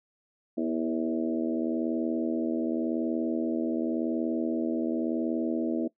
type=harmonic tone with a mistuned harmonic; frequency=80.9 Hz; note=E2; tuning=32 cents flat; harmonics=3 / 4 / 5 / 6 / 7 / 8; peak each=-30 / -29 / -39 / -39 / -39 / -38 dBFS; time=0.57-5.88 s; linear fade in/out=10 ms; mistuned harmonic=5; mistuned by=-20 cents; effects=noise-tail reverb RT60 0.1 s tail -19 dB re dry